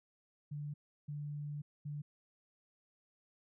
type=tone bursts at uneven times; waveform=sine; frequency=146.83 Hz; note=D3; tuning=in tune; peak=-39 dBFS; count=3; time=0.51-0.74 / 1.08-1.62 / 1.85-2.02 s; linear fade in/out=10 ms; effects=none